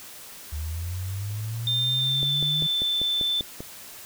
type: linear sweep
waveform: sine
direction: up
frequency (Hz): 73.5 to 155.56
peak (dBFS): -28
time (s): 0.52-2.67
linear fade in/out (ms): 10
type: tone with pitch glide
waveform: sine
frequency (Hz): 3600 to 3534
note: A7 to A7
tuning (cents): +39 to +7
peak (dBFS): -22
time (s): 1.67-3.41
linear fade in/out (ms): 2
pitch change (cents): -32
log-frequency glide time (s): 1.98-2.34
type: click train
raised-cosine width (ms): 2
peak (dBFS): -21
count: 8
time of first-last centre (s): 2.23-3.605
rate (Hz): 5.09
effects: white hiss -43 dBFS RMS until 4.05 s